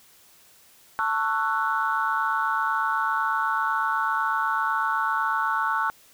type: chord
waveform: sine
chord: F# minor seventh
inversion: first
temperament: just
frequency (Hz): 888 / 1110 / 1332 / 1480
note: A5 / C#6 / E6 / F#6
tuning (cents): +16 / +2 / +18 / 0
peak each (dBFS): -27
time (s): 0.99-5.9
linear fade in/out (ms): 0
effects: tanh soft clip ceiling -12 dBFS + white hiss -55 dBFS RMS until 6.13 s